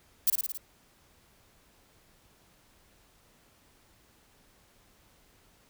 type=noise with echo; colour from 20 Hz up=violet; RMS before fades=-23 dBFS; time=0.27-0.3 s; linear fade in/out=2 ms; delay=55 ms; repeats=5; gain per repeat=-3 dB; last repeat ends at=0.575 s; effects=pink hiss -63 dBFS RMS until 5.69 s